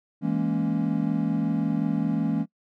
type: chord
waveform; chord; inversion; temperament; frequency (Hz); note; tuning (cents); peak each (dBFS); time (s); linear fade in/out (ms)
triangle; A# half-diminished seventh; second; equal; 164.81 / 207.7 / 233.1 / 277.2; E3 / G#3 / A#3 / C#4; 0 / 0 / 0 / 0; -26; 0.21-2.46; 50
effects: noise-tail reverb RT60 0.1 s tail -22 dB re dry